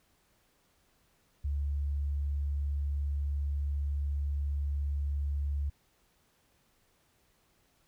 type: tone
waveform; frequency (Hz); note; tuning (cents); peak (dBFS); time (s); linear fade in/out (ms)
sine; 71.4; D2; -48; -29; 1.44-5.7; 10
effects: pink hiss -70 dBFS RMS until 7.87 s